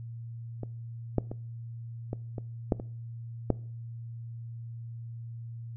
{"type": "clicks", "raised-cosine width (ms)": 2, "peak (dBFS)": [-23, -11, -23, -20, -23, -10, -23, -10], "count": 8, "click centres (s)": [0.633, 1.183, 1.315, 2.131, 2.382, 2.722, 2.799, 3.503], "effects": ["noise-tail reverb RT60 0.5 s tail -22 dB re dry", "added 116 Hz sine -38 dBFS peak until 5.76 s"]}